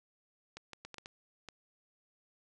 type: clicks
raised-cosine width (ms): 0.2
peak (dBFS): -28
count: 7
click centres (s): 0.57 / 0.733 / 0.85 / 0.943 / 0.983 / 1.059 / 1.487
effects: resampled to 24000 Hz